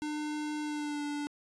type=tone with pitch glide; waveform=square; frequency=301 to 292.1 Hz; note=D4 to D4; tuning=+43 to -9 cents; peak=-34 dBFS; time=0.02-1.27 s; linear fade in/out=0 ms; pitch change=-52 cents; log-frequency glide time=0.64-1.03 s; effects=resampled to 22050 Hz